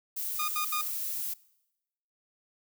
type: noise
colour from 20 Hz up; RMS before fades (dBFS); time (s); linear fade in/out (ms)
violet; -34; 0.16-1.34; 10
type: tone bursts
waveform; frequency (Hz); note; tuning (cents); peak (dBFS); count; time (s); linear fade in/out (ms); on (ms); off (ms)
sawtooth; 1224; D#6; -29; -26; 3; 0.39-0.814; 5; 92; 74
effects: noise-tail reverb RT60 0.9 s tail -22 dB re dry